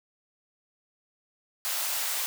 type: high-pass noise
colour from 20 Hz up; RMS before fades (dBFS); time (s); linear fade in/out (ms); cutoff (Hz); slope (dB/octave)
white; -30; 1.65-2.26; 0; 600; 24
effects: none